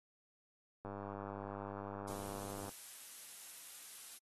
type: click train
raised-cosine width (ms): 1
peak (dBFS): -31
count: 185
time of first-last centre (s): 0.85-2.692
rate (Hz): 99.9
type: noise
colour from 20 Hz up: blue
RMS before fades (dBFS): -49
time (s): 2.07-4.18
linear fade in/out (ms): 10
effects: AAC 32 kbps